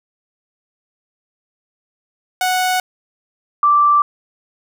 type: tone pair in turn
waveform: sawtooth / sine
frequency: 738 / 1171.5 Hz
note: F#5 / D6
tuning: -5 / -5 cents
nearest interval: minor sixth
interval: 800 cents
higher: second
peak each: -11 / -9 dBFS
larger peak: second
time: 2.41-2.8 / 3.63-4.02 s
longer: neither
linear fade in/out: 2 ms
effects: none